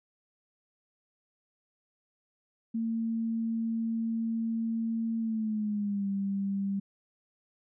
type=tone with pitch glide; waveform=sine; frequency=226.8 to 197.44 Hz; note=A#3 to G3; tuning=-47 to +13 cents; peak=-28 dBFS; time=2.74-6.8 s; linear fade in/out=10 ms; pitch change=-240 cents; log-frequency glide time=5.19-6.08 s; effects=none